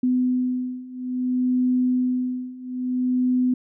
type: beating tone pair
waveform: sine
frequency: 251.6 / 252.19 Hz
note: B3 / B3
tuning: +32 / +36 cents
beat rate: 0.59 Hz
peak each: -24 / -22 dBFS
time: 0.03-3.54 s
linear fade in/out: 5 ms
effects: none